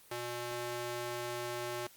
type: tone with high-pass filter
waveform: square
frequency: 120.5 Hz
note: B2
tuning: 42 cents flat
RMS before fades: -39 dBFS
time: 0.11-1.87 s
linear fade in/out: 5 ms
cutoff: 380 Hz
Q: 0.79
effects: white hiss -59 dBFS RMS until 1.96 s + Opus 32 kbps